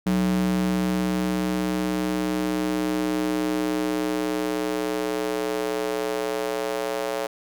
square tone with high-pass filter sweep, 61.74 Hz, B1, in tune, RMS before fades -25 dBFS, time 0.06-7.27 s, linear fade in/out 5 ms, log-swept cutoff 190 to 520 Hz, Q 2.8, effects none

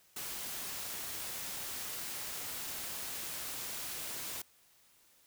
white noise, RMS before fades -41 dBFS, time 0.16-4.42 s, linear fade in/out 5 ms, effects white hiss -66 dBFS RMS until 5.26 s

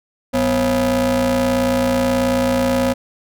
40% pulse ring-modulated tone, 146.3 Hz, D3, 6 cents flat, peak -11 dBFS, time 0.33-2.94 s, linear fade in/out 20 ms, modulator 395 Hz, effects none

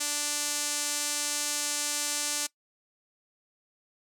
sawtooth tone with band-pass filter, 293.5 Hz, D4, 1 cent flat, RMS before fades -31 dBFS, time 0-2.47 s, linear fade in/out 10 ms, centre 7700 Hz, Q 1.5, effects noise-tail reverb RT60 0.1 s tail -21 dB re dry

